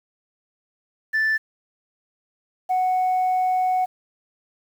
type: tone pair in turn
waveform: sine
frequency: 1760 / 740 Hz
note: A6 / F#5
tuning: 0 / 0 cents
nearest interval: octave + minor third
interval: 1500 cents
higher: first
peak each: -16 dBFS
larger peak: neither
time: 1.13-1.38 / 2.69-3.86 s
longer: second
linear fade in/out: 20 ms
effects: tanh soft clip ceiling -16 dBFS + 8-bit